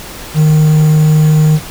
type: tone with quantisation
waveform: triangle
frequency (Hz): 154.3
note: D#3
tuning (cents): -14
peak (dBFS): -3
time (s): 0.34-1.6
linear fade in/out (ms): 50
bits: 5
effects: pink hiss -28 dBFS RMS until 1.7 s